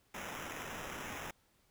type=noise with sample-and-hold; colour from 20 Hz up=violet; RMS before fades=-44 dBFS; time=0.14-1.31 s; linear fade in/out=5 ms; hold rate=4410 Hz; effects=pink hiss -72 dBFS RMS until 1.7 s